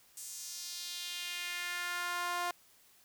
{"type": "tone with high-pass filter sweep", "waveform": "sawtooth", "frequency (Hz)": 352, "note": "F4", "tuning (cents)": 14, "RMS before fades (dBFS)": -39, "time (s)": [0.17, 2.51], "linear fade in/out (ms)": 2, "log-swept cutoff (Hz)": [8000, 830], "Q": 1.9, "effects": ["white hiss -64 dBFS RMS until 3.04 s"]}